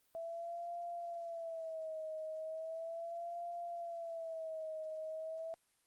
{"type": "tone with vibrato", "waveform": "sine", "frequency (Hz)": 659.3, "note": "E5", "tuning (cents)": 0, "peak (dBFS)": -40, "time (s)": [0.15, 5.54], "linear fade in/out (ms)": 0, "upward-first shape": "sine", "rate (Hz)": 0.37, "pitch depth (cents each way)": 82, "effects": ["white hiss -75 dBFS RMS until 5.86 s", "Opus 32 kbps"]}